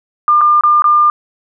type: tone with dropouts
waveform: sine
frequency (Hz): 1200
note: D6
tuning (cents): +37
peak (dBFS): -6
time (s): 0.28-1.1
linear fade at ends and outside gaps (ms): 1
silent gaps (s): 0.41-0.414 / 0.61-0.636 / 0.821-0.842
effects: none